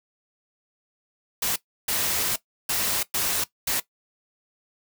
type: noise bursts at uneven times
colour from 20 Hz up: white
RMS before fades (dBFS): -25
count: 5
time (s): 1.42-1.56 / 1.88-2.36 / 2.69-3.03 / 3.14-3.44 / 3.67-3.8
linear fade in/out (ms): 5
effects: noise-tail reverb RT60 0.1 s tail -17 dB re dry